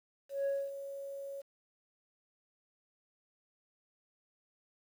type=tone with ADSR envelope; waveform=sine; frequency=554.4 Hz; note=C#5; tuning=in tune; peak=-27 dBFS; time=0.29-1.42 s; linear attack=170 ms; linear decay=240 ms; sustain=-13 dB; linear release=17 ms; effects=tanh soft clip ceiling -29 dBFS + 10-bit